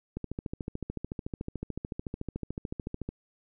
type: click train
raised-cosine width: 3 ms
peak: -21 dBFS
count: 41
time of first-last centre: 0.17-3.09 s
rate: 13.7 Hz
effects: none